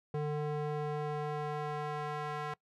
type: tone with band-pass filter sweep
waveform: square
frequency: 149.4 Hz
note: D3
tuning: 30 cents sharp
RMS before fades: -36 dBFS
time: 0.14-2.54 s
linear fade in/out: 5 ms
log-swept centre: 400 to 1100 Hz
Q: 1
effects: noise-tail reverb RT60 0.1 s tail -22 dB re dry